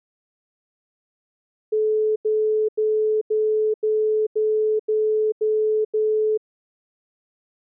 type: tone bursts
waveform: sine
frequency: 431.5 Hz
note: A4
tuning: 34 cents flat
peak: -17 dBFS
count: 9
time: 1.72-6.376 s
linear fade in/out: 10 ms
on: 440 ms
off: 87 ms
effects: none